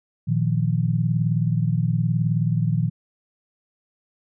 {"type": "chord", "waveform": "sine", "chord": "Bb suspended fourth", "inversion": "none", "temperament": "equal", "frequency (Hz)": [116.54, 155.56, 174.61], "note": ["Bb2", "Eb3", "F3"], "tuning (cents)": [0, 0, 0], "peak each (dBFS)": [-22, -22, -25], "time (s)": [0.27, 2.9], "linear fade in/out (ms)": 20, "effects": []}